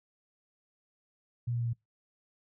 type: tone with pitch steps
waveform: sine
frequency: 120 / 118.96 / 117.94 / 116.92 Hz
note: B2 / A#2 / A#2 / A#2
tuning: -49 / +36 / +21 / +6 cents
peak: -29 dBFS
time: 1.47-1.734 s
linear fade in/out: 10 ms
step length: 66 ms
effects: noise-tail reverb RT60 0.2 s tail -25 dB re dry